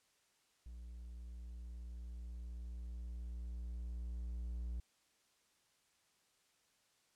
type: tone with level ramp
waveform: triangle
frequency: 59.3 Hz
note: A#1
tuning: 30 cents sharp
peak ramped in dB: -46 to -37 dBFS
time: 0.66-4.8 s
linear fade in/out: 0 ms
effects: white hiss -75 dBFS RMS until 7.15 s + low-pass 9000 Hz 12 dB/octave